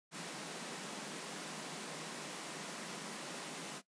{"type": "high-pass noise", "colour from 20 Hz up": "pink", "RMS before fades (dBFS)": -45, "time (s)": [0.11, 3.82], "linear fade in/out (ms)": 50, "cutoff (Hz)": 150, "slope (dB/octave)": 96, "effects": ["noise-tail reverb RT60 0.1 s tail -17 dB re dry", "resampled to 22050 Hz"]}